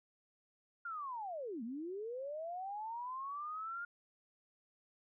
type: linear two-way sweep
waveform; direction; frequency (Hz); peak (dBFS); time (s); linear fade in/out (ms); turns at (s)
sine; down then up; 1422 to 215.2 to 1422; -40; 0.85-3.85; 5; 1.63
effects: none